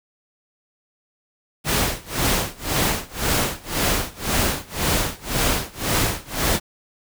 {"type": "noise with tremolo", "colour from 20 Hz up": "pink", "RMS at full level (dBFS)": -19, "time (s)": [1.64, 6.6], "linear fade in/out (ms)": 50, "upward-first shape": "sine", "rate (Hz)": 1.9, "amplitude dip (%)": 95, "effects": []}